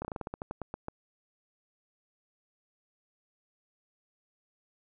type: slowing click train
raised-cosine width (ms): 1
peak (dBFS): -22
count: 13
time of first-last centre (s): 0.02-0.884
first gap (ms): 28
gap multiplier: 1.16
effects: none